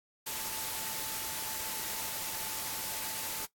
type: tone in noise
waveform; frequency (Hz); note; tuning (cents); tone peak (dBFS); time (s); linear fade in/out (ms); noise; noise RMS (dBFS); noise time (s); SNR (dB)
sine; 880; A5; 0; -48; 0.26-3.46; 10; white; -37; 0.26-3.46; -14
effects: noise-tail reverb RT60 0.1 s tail -17 dB re dry + AAC 64 kbps